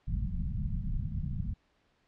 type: low-pass noise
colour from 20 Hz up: pink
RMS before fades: -33 dBFS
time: 0.07-1.54 s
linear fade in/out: 10 ms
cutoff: 200 Hz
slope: 48 dB/octave
effects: pink hiss -71 dBFS RMS until 2.07 s + low-pass 4000 Hz 12 dB/octave